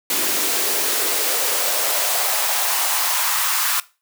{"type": "noise with high-pass filter sweep", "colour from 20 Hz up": "white", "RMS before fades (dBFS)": -20, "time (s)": [0.1, 3.8], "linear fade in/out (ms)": 2, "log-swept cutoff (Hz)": [280, 1200], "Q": 2.4, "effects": ["noise-tail reverb RT60 0.3 s tail -19 dB re dry"]}